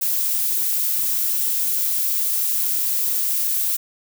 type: noise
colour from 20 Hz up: violet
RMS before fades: -21 dBFS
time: 0.01-3.77 s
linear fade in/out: 10 ms
effects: none